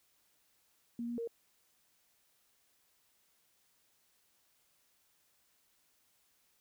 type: tone with pitch steps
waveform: sine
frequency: 235.7 / 238.1 / 464.1 Hz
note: A#3 / A#3 / A#4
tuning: +19 / +37 / -8 cents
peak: -36 dBFS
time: 0.99-1.275 s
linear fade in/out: 2 ms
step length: 95 ms
effects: white hiss -73 dBFS RMS until 6.6 s